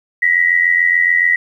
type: tone pair together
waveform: sine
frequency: 1900 / 1987 Hz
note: A#6 / B6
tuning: +33 / +10 cents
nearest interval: minor second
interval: 77 cents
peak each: -13 dBFS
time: 0.22-1.36 s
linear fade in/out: 5 ms
effects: 8-bit